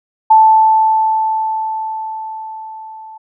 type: tone with level ramp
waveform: sine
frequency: 878 Hz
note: A5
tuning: 4 cents flat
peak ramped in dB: -3 to -31 dBFS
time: 0.3-3.18 s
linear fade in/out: 10 ms
effects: none